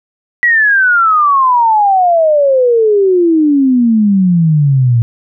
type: exponential sweep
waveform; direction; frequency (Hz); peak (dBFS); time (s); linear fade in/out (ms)
sine; down; 1954 to 114.3; -6; 0.43-5.02; 0
effects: none